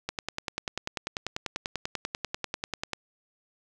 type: click train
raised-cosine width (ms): 0.2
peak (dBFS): -13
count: 30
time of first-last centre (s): 0.09-2.933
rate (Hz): 10.2
effects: none